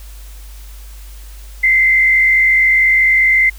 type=tone with frequency modulation; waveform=sine; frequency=2072 Hz; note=C7; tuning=17 cents flat; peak=-8 dBFS; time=1.63-3.5 s; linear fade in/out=10 ms; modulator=54.3 Hz; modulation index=0.85; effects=added 50 Hz sine -31 dBFS peak until 3.58 s + white hiss -43 dBFS RMS until 3.58 s